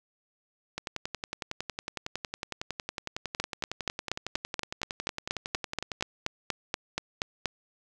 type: two click trains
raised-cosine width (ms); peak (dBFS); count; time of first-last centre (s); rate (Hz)
0.2; -16 / -11; 58 / 18; 0.78-6.009 / 3.4-7.457; 10.9 / 4.19
effects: none